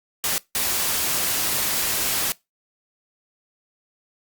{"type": "noise bursts at uneven times", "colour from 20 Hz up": "white", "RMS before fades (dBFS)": -23, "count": 2, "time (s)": [[0.24, 0.38], [0.55, 2.32]], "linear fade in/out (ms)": 0, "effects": ["noise-tail reverb RT60 0.2 s tail -22 dB re dry", "Opus 48 kbps"]}